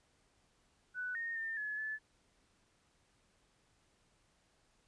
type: tone with pitch steps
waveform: sine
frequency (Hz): 1489 / 1846 / 1804 / 1707 / 1736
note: F#6 / A#6 / A6 / G#6 / A6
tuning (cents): +11 / -17 / +43 / +47 / -24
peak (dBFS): -37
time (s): 0.94-1.99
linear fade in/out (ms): 50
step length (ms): 210
effects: pink hiss -73 dBFS RMS until 4.87 s + resampled to 22050 Hz